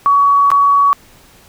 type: tone with dropouts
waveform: sine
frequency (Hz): 1128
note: C#6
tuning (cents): +30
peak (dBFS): -7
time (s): 0.06-0.93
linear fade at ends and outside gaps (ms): 0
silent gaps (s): 0.504-0.516
effects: pink hiss -45 dBFS RMS until 1.48 s